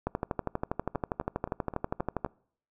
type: two click trains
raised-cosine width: 1 ms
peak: -15 / -24 dBFS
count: 28 / 6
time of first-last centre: 0.07-2.247 / 0.95-2.262 s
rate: 12.4 / 3.81 Hz
effects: noise-tail reverb RT60 0.6 s tail -25 dB re dry